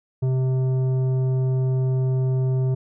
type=tone with tanh clipping; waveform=sine; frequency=130 Hz; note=C3; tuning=11 cents flat; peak=-20 dBFS; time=0.22-2.75 s; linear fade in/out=10 ms; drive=10 dB; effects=none